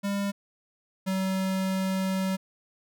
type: tone pair in turn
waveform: square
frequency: 200 / 189.89 Hz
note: G3 / F#3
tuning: +35 / +45 cents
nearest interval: minor second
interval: 90 cents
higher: first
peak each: -27 / -26 dBFS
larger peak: second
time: 0.03-0.32 / 1.06-2.37 s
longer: second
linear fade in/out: 20 ms
effects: none